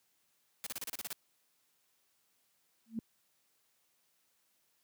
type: noise bursts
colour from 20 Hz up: white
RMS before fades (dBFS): -40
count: 9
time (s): 0.64-1.129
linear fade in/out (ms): 0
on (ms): 25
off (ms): 33
type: tone with exponential growth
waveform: sine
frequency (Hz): 225.3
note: A3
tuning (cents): +41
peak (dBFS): -30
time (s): 2.86-2.99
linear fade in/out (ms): 2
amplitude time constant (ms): 27
effects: white hiss -75 dBFS RMS until 4.83 s + high-pass 100 Hz 12 dB/octave